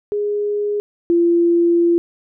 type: tone pair in turn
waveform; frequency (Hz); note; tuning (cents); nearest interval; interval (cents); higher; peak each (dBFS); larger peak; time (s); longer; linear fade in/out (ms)
sine; 413.6 / 342; G#4 / F4; -7 / -36; minor third; 329; first; -17 / -11; second; 0.12-0.8 / 1.1-1.98; second; 0
effects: none